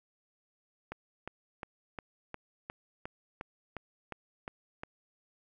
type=click train; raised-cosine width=0.5 ms; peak=-24 dBFS; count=12; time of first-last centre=0.92-4.835 s; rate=2.81 Hz; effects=11-bit